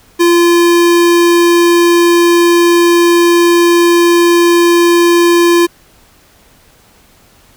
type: tone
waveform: square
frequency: 344.2 Hz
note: F4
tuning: 25 cents flat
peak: -6 dBFS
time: 0.19-5.67 s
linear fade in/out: 20 ms
effects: pink hiss -46 dBFS RMS until 7.56 s